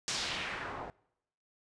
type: noise with low-pass filter sweep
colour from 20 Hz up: white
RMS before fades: -38 dBFS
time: 0.08-0.9 s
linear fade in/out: 0 ms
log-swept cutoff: 6300 to 770 Hz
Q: 1.6
effects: noise-tail reverb RT60 0.8 s tail -24 dB re dry + resampled to 22050 Hz